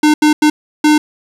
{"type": "tone bursts at uneven times", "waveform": "square", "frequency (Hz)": 302.5, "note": "D#4", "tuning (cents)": -49, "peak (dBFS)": -7, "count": 4, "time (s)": [[0.03, 0.14], [0.22, 0.33], [0.42, 0.5], [0.84, 0.98]], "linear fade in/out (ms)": 5, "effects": ["low-pass 10000 Hz 12 dB/octave", "7-bit"]}